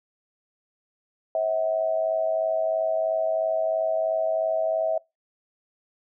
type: tone with amplitude modulation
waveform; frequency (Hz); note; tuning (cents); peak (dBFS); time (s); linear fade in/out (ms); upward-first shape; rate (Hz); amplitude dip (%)
sine; 646; E5; -35; -18; 1.35-4.98; 2; sine; 103; 75
effects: noise-tail reverb RT60 0.2 s tail -23 dB re dry